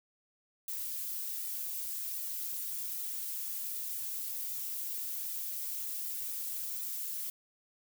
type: noise with flanger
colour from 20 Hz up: violet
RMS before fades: -38 dBFS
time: 0.68-7.3 s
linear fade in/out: 2 ms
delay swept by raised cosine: 1.8 to 4.7 ms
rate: 1.3 Hz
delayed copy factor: -0.8
effects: none